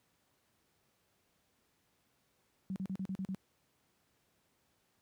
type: tone bursts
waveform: sine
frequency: 190.2 Hz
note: F#3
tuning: 48 cents sharp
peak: -35 dBFS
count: 7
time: 2.7-3.347 s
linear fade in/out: 0 ms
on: 59 ms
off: 39 ms
effects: pink hiss -75 dBFS RMS until 5.01 s + high-pass 80 Hz 12 dB/octave